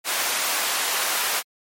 pink high-pass noise, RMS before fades -24 dBFS, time 0.04-1.43 s, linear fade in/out 50 ms, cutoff 810 Hz, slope 12 dB/octave, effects MP3 64 kbps

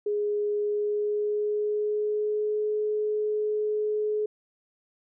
sine tone with pitch glide, 415.3 to 424.3 Hz, G#4 to G#4, 0 to +37 cents, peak -24 dBFS, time 0.06-4.26 s, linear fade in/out 5 ms, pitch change +37 cents, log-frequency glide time 0.56-2.69 s, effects none

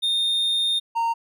triangle tone pair in turn, 3656 / 922 Hz, A#7 / A#5, -34 / -19 cents, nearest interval 2 octaves, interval 2385 cents, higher first, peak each -18 dBFS, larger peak neither, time 0.02-0.8 / 0.95-1.14 s, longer first, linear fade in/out 20 ms, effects none

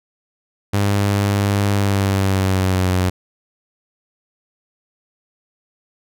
sawtooth tone with pitch glide, 100.8 to 91.9 Hz, G2 to F#2, +49 to -11 cents, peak -11 dBFS, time 0.73-3.1 s, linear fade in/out 10 ms, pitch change -160 cents, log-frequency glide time 1.71-2.95 s, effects none

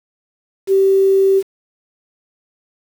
sine tone with quantisation, 387.5 Hz, G4, 20 cents flat, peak -9 dBFS, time 0.67-1.43 s, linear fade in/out 50 ms, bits 6, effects none

